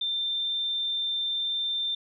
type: tone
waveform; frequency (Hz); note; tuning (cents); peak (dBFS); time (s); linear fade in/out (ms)
sine; 3579; A7; +29; -26; 0.01-1.95; 5
effects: none